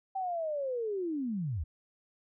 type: linear sweep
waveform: sine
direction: down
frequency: 780 to 65.2 Hz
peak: -31 dBFS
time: 0.15-1.64 s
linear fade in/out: 10 ms
effects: none